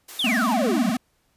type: high-pass noise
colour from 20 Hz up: white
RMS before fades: -39 dBFS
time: 0.08-0.54 s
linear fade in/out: 10 ms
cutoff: 270 Hz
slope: 96 dB/octave
type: exponential sweep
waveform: triangle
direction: down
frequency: 3722 to 172.6 Hz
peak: -20 dBFS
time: 0.19-0.9 s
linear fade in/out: 5 ms
type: tone with vibrato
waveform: square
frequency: 233.1 Hz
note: A#3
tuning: in tune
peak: -22 dBFS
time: 0.24-0.97 s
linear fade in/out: 5 ms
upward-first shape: sine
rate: 20 Hz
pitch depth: 200 cents each way
effects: pink hiss -67 dBFS RMS until 1.36 s + resampled to 32000 Hz